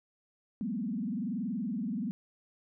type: tone with frequency modulation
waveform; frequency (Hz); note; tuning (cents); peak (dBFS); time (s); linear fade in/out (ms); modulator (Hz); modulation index
sine; 220; A3; 0; -31; 0.61-2.11; 0; 21.1; 1.7
effects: none